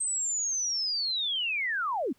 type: linear sweep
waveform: sine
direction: down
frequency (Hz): 8340 to 207.7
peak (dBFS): -27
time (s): 0-2.13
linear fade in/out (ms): 10
effects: pink hiss -67 dBFS RMS until 2.18 s